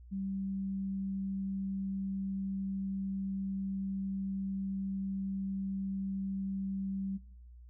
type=tone; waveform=sine; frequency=193.8 Hz; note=G3; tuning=20 cents flat; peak=-34 dBFS; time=0.11-7.18 s; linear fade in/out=20 ms; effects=noise-tail reverb RT60 0.7 s tail -21 dB re dry + added 60 Hz sine -50 dBFS peak until 7.69 s